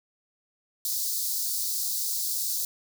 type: high-pass noise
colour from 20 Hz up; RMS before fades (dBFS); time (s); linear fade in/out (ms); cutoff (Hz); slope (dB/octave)
white; -29; 0.85-2.65; 2; 4100; 48
effects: none